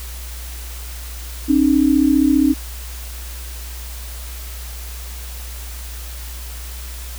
sine tone pair together, 269.7 / 304.7 Hz, C#4 / D#4, -47 / -36 cents, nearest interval major second, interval 211 cents, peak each -14 dBFS, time 1.48-2.54 s, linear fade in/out 20 ms, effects added 60 Hz sine -29 dBFS peak until 7.18 s + white hiss -36 dBFS RMS until 7.18 s

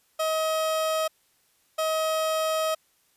30% pulse tone pair in turn, 634 / 634 Hz, D#5 / D#5, +32 / +32 cents, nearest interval unison, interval 0 cents, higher neither, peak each -21 dBFS, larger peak neither, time 0.19-1.08 / 1.78-2.75 s, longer second, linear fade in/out 10 ms, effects white hiss -66 dBFS RMS until 3.16 s + resampled to 32000 Hz

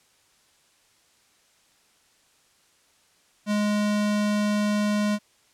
square tone, 208.3 Hz, G#3, 5 cents sharp, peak -22 dBFS, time 3.46-5.19 s, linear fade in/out 50 ms, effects white hiss -62 dBFS RMS until 5.53 s + low-pass 9000 Hz 12 dB/octave

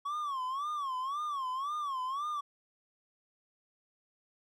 triangle tone with vibrato, 1110 Hz, C#6, 2 cents sharp, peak -31 dBFS, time 0.05-2.41 s, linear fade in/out 10 ms, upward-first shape sine, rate 1.9 Hz, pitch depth 160 cents each way, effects none

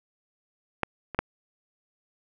clicks, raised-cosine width 0.5 ms, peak -9 / -20 / -7 dBFS, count 3, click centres 0.833 / 1.147 / 1.19 s, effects none

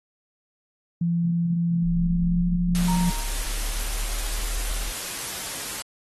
sine tone with pitch glide, 170.2 to 175.29 Hz, F3 to F3, -44 to +7 cents, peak -20 dBFS, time 1.01-3.1 s, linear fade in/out 5 ms, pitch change +51 cents, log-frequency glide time 1.93-2.51 s
sine linear sweep, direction up, 31.85 to 40.07 Hz, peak -26 dBFS, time 1.82-4.93 s, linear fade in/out 50 ms
white noise, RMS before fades -32 dBFS, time 2.75-5.82 s, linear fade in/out 0 ms
sine tone with exponential decay, 930 Hz, A#5, 4 cents flat, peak -27 dBFS, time 2.88-3.76 s, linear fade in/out 5 ms, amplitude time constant 190 ms
effects AAC 32 kbps

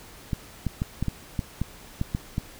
clicks, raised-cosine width 5 ms, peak -13 dBFS, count 10, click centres 0.332 / 0.667 / 0.819 / 1.026 / 1.083 / 1.392 / 1.616 / 2.014 / 2.149 / 2.381 s, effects pink hiss -47 dBFS RMS until 2.59 s

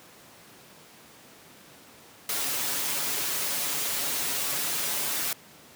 white noise with comb filter, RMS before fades -29 dBFS, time 2.29-5.33 s, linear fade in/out 2 ms, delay 7.1 ms, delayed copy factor +0.55, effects pink hiss -51 dBFS RMS until 5.75 s + high-pass 150 Hz 12 dB/octave

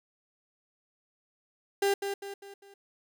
35% pulse tone with echo, 398 Hz, G4, 26 cents sharp, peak -22 dBFS, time 1.82-1.94 s, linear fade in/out 5 ms, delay 200 ms, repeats 4, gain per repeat -7 dB, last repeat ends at 2.74 s, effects none

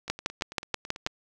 two click trains, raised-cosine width 0.2 ms, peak -23 / -9 dBFS, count 10 / 7, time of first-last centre 0.08-1.071 / 0.1-1.065 s, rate 9.08 / 6.22 Hz, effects none

